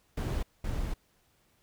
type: noise bursts at uneven times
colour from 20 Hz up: brown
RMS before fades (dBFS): -32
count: 2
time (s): 0.17-0.43 / 0.64-0.94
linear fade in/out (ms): 5
effects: pink hiss -69 dBFS RMS until 1.62 s